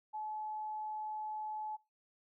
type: tone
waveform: sine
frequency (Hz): 858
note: A5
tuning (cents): -44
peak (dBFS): -38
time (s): 0.13-1.77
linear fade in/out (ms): 20
effects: noise-tail reverb RT60 0.3 s tail -26 dB re dry